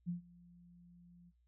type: tone with ADSR envelope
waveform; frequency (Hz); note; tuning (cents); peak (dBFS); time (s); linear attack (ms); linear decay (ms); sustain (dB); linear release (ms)
sine; 174.61; F3; 0; -34; 0.06-1.32; 31; 120; -24; 37
effects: noise-tail reverb RT60 0.2 s tail -25 dB re dry + added 60 Hz sine -70 dBFS peak until 1.47 s